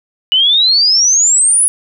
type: exponential sweep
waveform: sine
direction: up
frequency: 2928 to 10500 Hz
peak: -7 dBFS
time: 0.32-1.68 s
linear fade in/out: 0 ms
effects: none